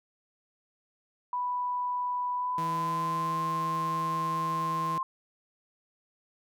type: tone with pitch glide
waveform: sine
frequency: 987.8 to 1052.6 Hz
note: B5 to C6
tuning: 0 to +10 cents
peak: -28 dBFS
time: 1.33-5.03 s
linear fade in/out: 2 ms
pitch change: +110 cents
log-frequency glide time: 2.35-3.42 s
type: tone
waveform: sawtooth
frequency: 162.9 Hz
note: E3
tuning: 20 cents flat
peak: -31 dBFS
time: 2.58-4.98 s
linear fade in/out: 2 ms
effects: none